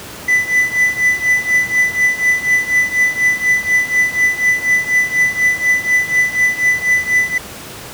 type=tone with tremolo; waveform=triangle; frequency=1995 Hz; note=B6; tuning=17 cents sharp; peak=-6 dBFS; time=0.28-7.38 s; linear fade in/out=5 ms; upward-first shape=triangle; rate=4.1 Hz; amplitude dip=90%; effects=pink hiss -31 dBFS RMS until 7.93 s + high-pass 80 Hz 12 dB/octave